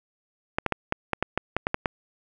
clicks, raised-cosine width 0.5 ms, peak -8 dBFS, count 11, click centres 0.585 / 0.663 / 0.723 / 0.924 / 1.133 / 1.226 / 1.376 / 1.566 / 1.669 / 1.744 / 1.858 s, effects none

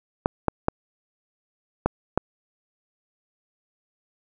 clicks, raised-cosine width 1 ms, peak -5 dBFS, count 5, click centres 0.259 / 0.483 / 0.684 / 1.86 / 2.176 s, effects none

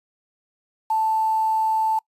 sine tone with quantisation, 880 Hz, A5, in tune, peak -18 dBFS, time 0.9-1.99 s, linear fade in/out 5 ms, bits 7, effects noise-tail reverb RT60 0.1 s tail -24 dB re dry + resampled to 32000 Hz

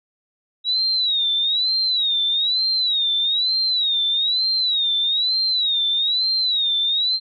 sine tone with vibrato, 3842 Hz, B7, 48 cents flat, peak -17 dBFS, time 0.64-7.2 s, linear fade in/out 50 ms, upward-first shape sine, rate 1.1 Hz, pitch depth 140 cents each way, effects none

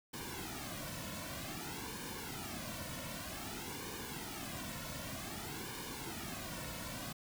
pink noise with flanger, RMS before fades -44 dBFS, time 0.13-7.13 s, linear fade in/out 10 ms, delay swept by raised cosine 1.5 to 2.5 ms, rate 0.53 Hz, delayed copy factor -0.75, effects none

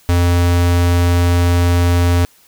square tone, 87.31 Hz, F2, in tune, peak -11 dBFS, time 0.09-2.25 s, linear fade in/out 0 ms, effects white hiss -50 dBFS RMS until 2.47 s

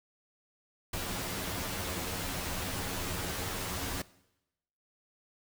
pink noise with comb filter, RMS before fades -36 dBFS, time 0.93-4.02 s, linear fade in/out 5 ms, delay 11 ms, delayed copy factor +0.75, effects noise-tail reverb RT60 0.9 s tail -20 dB re dry

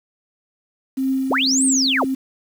sine tone with tremolo, 265.2 Hz, C4, 23 cents sharp, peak -16 dBFS, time 0.97-2.15 s, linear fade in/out 10 ms, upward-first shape triangle, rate 1.8 Hz, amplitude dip 60%
sine linear two-way sweep, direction up then down, 116.6 to 8840 to 116.6 Hz, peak -16 dBFS, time 1.3-2.05 s, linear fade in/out 10 ms, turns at 1.65 s
effects 7-bit

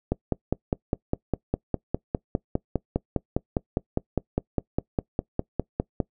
click train, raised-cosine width 2 ms, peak -9 dBFS, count 30, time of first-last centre 0.12-6.002 s, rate 4.93 Hz, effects noise-tail reverb RT60 0.1 s tail -23 dB re dry

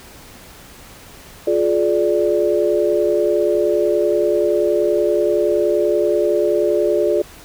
sine chord, D diminished, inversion first, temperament just, 352.4 / 422.9 / 587.3 Hz, F4 / Ab4 / D5, +16 / +31 / 0 cents, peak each -18 dBFS, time 1.47-7.22 s, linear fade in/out 5 ms, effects pink hiss -41 dBFS RMS until 7.44 s

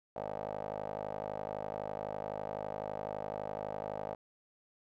15% pulse tone with band-pass filter, 51.91 Hz, G#1, in tune, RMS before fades -40 dBFS, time 0.16-4.15 s, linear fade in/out 5 ms, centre 670 Hz, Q 5.8, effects none

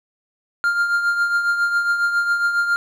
triangle tone with tremolo, 1400 Hz, F6, 4 cents sharp, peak -12 dBFS, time 0.64-2.76 s, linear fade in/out 0 ms, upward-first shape triangle, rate 7.3 Hz, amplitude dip 60%, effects none

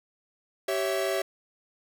45% pulse chord, C# diminished, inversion second, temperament equal with one note detuned, 387.3 / 554.4 / 659.3 Hz, G4 / C#5 / E5, -21 / 0 / 0 cents, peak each -30 / -31 / -30 dBFS, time 0.68-1.22 s, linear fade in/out 5 ms, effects none

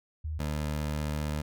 sine / 20% pulse tone pair in turn, 77.78 / 75.22 Hz, D#2 / D2, 0 / +42 cents, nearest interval minor second, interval 58 cents, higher first, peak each -31 / -25 dBFS, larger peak second, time 0.24-0.39 / 0.39-1.42 s, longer second, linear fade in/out 10 ms, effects none

